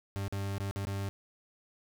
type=tone with dropouts; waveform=40% pulse; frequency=98.8 Hz; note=G2; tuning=14 cents sharp; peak=-32 dBFS; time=0.16-1.09 s; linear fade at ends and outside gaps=0 ms; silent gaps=0.281-0.325 / 0.582-0.6 / 0.711-0.76 / 0.851-0.87 s; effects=none

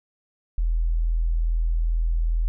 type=tone; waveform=sine; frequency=41.2 Hz; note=E1; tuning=in tune; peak=-19 dBFS; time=0.58-2.48 s; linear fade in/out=0 ms; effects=none

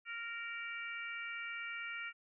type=harmonic tone; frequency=464.7 Hz; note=A#4; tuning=5 cents flat; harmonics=3 / 4 / 5 / 6; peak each=-45 / -47 / -44 / -50 dBFS; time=0.05-2.13 s; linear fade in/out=50 ms; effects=none

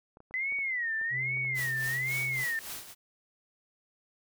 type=clicks; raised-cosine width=1 ms; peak=-38 dBFS; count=8; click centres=0.171 / 0.204 / 0.31 / 0.523 / 0.588 / 1.014 / 1.372 / 1.45 s
type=tone with vibrato; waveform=sine; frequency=1994 Hz; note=B6; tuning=16 cents sharp; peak=-29 dBFS; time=0.34-2.59 s; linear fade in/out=0 ms; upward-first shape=sine; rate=1.2 Hz; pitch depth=200 cents each way
type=tone; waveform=triangle; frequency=130.81 Hz; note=C3; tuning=in tune; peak=-36 dBFS; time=1.1-2.46 s; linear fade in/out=50 ms
type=noise with tremolo; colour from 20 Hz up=white; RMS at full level=-39 dBFS; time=1.54-2.95 s; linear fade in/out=50 ms; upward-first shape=sine; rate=3.6 Hz; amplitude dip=70%
effects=none

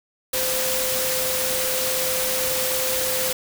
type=tone in noise; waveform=sine; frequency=516 Hz; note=C5; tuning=24 cents flat; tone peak=-27 dBFS; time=0.33-3.33 s; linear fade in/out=5 ms; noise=white; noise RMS=-24 dBFS; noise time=0.33-3.33 s; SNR=-6 dB; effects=none

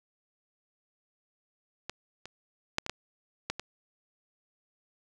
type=clicks; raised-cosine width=0.2 ms; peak=-18 / -25 / -9 / -18 / -14 / -13 / -19 dBFS; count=7; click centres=1.896 / 2.256 / 2.784 / 2.864 / 2.896 / 3.5 / 3.596 s; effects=none

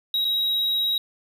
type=tone with dropouts; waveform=triangle; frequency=3829 Hz; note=A#7; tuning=46 cents sharp; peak=-19 dBFS; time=0.14-0.98 s; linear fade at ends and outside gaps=2 ms; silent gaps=0.246-0.25 s; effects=none

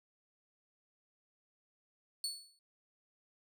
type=tone with exponential decay; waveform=30% pulse; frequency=4424 Hz; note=C#8; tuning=4 cents flat; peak=-30 dBFS; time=2.24-2.59 s; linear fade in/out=1 ms; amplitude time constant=74 ms; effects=none

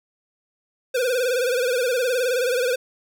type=tone with vibrato; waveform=square; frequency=498.5 Hz; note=B4; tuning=16 cents sharp; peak=-20 dBFS; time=0.94-2.76 s; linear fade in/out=10 ms; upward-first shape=sine; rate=19 Hz; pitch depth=94 cents each way; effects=none

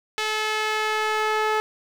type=tone with band-pass filter sweep; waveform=sawtooth; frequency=431.5 Hz; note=A4; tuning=34 cents flat; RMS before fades=-24 dBFS; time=0.18-1.6 s; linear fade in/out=0 ms; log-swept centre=2900 to 1200 Hz; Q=0.84; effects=7-bit

